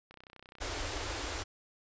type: click train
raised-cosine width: 0.3 ms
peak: -35 dBFS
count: 32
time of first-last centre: 0.11-1.091 s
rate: 31.6 Hz
type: band-stop noise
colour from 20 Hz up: pink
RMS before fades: -37 dBFS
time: 0.6-1.44 s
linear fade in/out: 20 ms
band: 110 to 270 Hz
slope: 96 dB/octave
effects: resampled to 16000 Hz